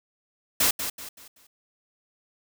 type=noise with echo; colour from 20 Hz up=white; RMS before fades=-21 dBFS; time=0.6-0.71 s; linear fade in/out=5 ms; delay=190 ms; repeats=4; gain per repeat=-9 dB; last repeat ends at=1.47 s; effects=none